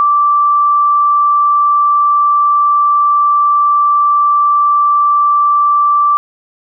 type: tone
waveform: sine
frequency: 1169 Hz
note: D6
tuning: 8 cents flat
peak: -7 dBFS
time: 0-6.17 s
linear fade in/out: 0 ms
effects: none